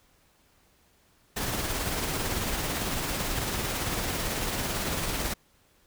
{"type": "noise with tremolo", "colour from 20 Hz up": "pink", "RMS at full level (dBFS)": -29, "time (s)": [1.36, 5.34], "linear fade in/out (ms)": 10, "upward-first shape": "sine", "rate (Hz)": 18, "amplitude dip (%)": 30, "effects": ["pink hiss -64 dBFS RMS until 5.86 s"]}